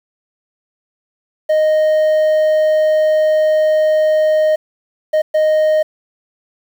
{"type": "tone bursts at uneven times", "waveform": "triangle", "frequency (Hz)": 620, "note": "D#5", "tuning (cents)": -6, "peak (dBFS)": -8, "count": 3, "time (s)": [[1.49, 4.56], [5.13, 5.22], [5.34, 5.83]], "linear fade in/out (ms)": 10, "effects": ["7-bit"]}